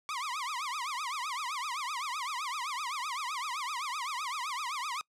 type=tone with vibrato; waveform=sawtooth; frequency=1100 Hz; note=C#6; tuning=14 cents flat; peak=-30 dBFS; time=0.09-5.01 s; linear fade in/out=0 ms; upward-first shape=triangle; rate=7.8 Hz; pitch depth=290 cents each way; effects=noise-tail reverb RT60 0.1 s tail -25 dB re dry + low-pass 9000 Hz 12 dB/octave